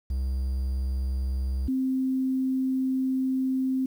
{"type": "tone pair in turn", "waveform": ["triangle", "sine"], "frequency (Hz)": [65.41, 261.6], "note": ["C2", "C4"], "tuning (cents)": [0, 0], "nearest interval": "2 octaves", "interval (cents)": 2400, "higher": "second", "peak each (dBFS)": -23, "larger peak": "neither", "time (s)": [[0.1, 1.68], [1.68, 3.86]], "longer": "second", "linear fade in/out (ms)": 5, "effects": ["9-bit"]}